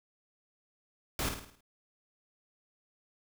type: noise with echo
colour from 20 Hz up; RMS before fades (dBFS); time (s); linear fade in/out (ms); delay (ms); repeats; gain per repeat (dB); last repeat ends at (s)
pink; -33; 1.19-1.29; 2; 53; 6; -6; 1.608
effects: none